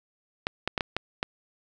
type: clicks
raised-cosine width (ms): 0.3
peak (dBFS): -10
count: 6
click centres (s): 0.469 / 0.676 / 0.778 / 0.808 / 0.966 / 1.229
effects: none